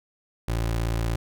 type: tone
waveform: 25% pulse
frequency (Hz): 56.7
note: A#1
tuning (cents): -47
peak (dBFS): -20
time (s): 0.48-1.16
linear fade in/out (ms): 5
effects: none